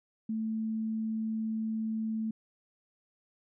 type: tone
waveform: sine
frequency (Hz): 220.7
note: A3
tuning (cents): +5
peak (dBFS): -30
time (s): 0.29-2.31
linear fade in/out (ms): 5
effects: none